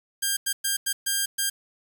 5% pulse tone bursts at uneven times, 1600 Hz, G6, 35 cents sharp, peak -12 dBFS, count 6, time 0.22-0.37 / 0.46-0.53 / 0.64-0.77 / 0.86-0.93 / 1.06-1.26 / 1.38-1.5 s, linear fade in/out 10 ms, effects 8-bit

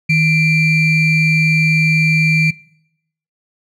triangle ring-modulated tone, 1102 Hz, C#6, 11 cents flat, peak -5 dBFS, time 0.09-2.51 s, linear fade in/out 10 ms, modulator 1260 Hz, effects noise-tail reverb RT60 0.8 s tail -23 dB re dry

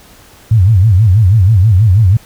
sine tone with vibrato, 101 Hz, G#2, 48 cents flat, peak -4 dBFS, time 0.51-2.17 s, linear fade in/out 5 ms, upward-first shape sine, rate 6.2 Hz, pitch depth 230 cents each way, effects pink hiss -41 dBFS RMS until 2.25 s

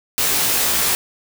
white noise with comb filter, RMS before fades -18 dBFS, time 0.18-0.95 s, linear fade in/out 0 ms, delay 17 ms, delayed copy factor +0.9, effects none

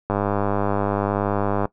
click train, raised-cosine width 1 ms, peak -8 dBFS, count 158, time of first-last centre 0.1-1.654 s, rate 101 Hz, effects noise-tail reverb RT60 0.1 s tail -19 dB re dry

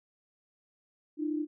sine tone pair together, 302.2 / 335.7 Hz, D4 / E4, +50 / +32 cents, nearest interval major second, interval 182 cents, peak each -30 / -36 dBFS, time 1.17-1.47 s, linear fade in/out 50 ms, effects none

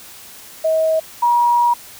sine tone pair in turn, 638 / 955.9 Hz, D#5 / A#5, +43 / +43 cents, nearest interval perfect fifth, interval 700 cents, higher second, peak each -13 / -11 dBFS, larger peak second, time 0.64-1 / 1.22-1.74 s, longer second, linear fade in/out 10 ms, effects white hiss -39 dBFS RMS until 1.99 s

